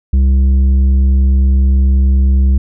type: tone with tanh clipping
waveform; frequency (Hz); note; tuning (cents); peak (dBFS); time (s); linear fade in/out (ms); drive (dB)
sine; 66.4; C2; +26; -8; 0.13-2.58; 5; 7
effects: none